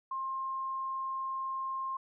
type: tone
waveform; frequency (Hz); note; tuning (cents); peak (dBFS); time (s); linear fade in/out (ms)
sine; 1062; C6; +25; -33; 0.11-1.97; 5
effects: none